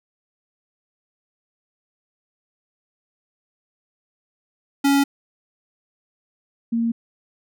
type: tone pair in turn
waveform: square / sine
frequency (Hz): 279.2 / 231.1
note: C#4 / A#3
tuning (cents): +13 / -15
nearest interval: minor third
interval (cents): 328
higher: first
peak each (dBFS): -15 / -18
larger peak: first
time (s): 4.84-5.04 / 6.72-6.92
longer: neither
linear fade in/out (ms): 10
effects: none